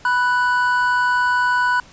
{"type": "tone pair together", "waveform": "triangle", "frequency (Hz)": [987.8, 1485.4], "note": ["B5", "F#6"], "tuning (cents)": [0, 6], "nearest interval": "perfect fifth", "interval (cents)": 706, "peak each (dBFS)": -16, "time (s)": [0.05, 1.8], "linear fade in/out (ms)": 2, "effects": ["pink hiss -46 dBFS RMS until 1.92 s", "resampled to 16000 Hz"]}